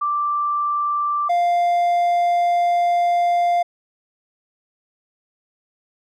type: tone pair in turn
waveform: sine / triangle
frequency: 1174.7 / 698.5 Hz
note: D6 / F5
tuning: 0 / 0 cents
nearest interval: major sixth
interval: 900 cents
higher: first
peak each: -18 / -13 dBFS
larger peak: second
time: 0.01-1.29 / 1.29-3.63 s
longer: second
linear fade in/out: 10 ms
effects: none